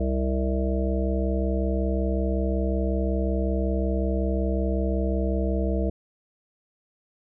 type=harmonic tone; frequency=65.41 Hz; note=C2; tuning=in tune; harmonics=1 / 3 / 5 / 7 / 9 / 10; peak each=-24 / -29 / -31 / -32 / -34 / -34 dBFS; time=0-5.9 s; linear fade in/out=5 ms; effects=none